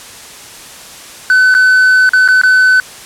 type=tone with dropouts; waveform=triangle; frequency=1511 Hz; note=F#6; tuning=36 cents sharp; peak=-3 dBFS; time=1.3-2.8 s; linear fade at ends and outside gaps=1 ms; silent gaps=1.542-1.549 / 2.092-2.134 / 2.278-2.286 / 2.415-2.435 s; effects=white hiss -32 dBFS RMS until 3.05 s + low-pass 10000 Hz 12 dB/octave